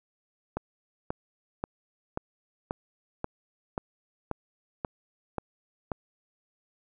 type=click train; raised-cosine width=1 ms; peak=-16 dBFS; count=11; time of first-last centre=0.57-5.918 s; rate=1.87 Hz; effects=none